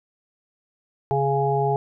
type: harmonic tone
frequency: 138.7 Hz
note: C#3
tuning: 1 cent sharp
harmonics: 1 / 3 / 5 / 6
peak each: -24 / -23 / -27 / -24 dBFS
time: 1.11-1.76 s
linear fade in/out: 0 ms
effects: none